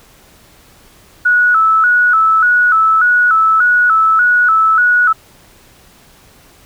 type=tone with vibrato; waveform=sine; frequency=1383 Hz; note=F6; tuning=17 cents flat; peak=-7 dBFS; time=1.25-5.13 s; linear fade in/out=10 ms; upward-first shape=square; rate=1.7 Hz; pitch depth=96 cents each way; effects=pink hiss -45 dBFS RMS until 6.65 s